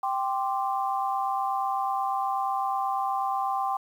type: chord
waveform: sine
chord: G suspended fourth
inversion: none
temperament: equal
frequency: 784 / 1046.5 / 1174.7 Hz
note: G5 / C6 / D6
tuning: 0 / 0 / 0 cents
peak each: -27 / -30 / -33 dBFS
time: 0.03-3.77 s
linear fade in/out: 5 ms
effects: 9-bit